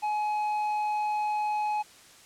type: tone with tanh clipping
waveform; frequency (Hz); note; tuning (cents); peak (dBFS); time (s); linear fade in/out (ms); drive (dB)
sine; 844; G#5; +28; -27; 0.02-1.83; 20; 6
effects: white hiss -53 dBFS RMS until 2.25 s + low-pass 9000 Hz 12 dB/octave